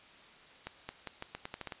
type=accelerating click train; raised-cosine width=0.3 ms; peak=-23 dBFS; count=10; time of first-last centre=0.67-1.722 s; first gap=220 ms; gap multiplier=0.83; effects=white hiss -56 dBFS RMS until 1.8 s + resampled to 8000 Hz